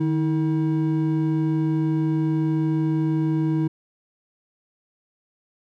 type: tone pair together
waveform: triangle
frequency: 153.2 / 319.6 Hz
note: D#3 / D#4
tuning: -27 / +47 cents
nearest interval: octave + minor second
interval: 1274 cents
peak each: -20 dBFS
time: 0-3.68 s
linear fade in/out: 10 ms
effects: none